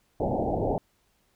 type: low-pass noise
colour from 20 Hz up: white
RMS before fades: -27 dBFS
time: 0.2-0.78 s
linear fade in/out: 2 ms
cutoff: 830 Hz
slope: 96 dB/octave
effects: pink hiss -69 dBFS RMS until 1.35 s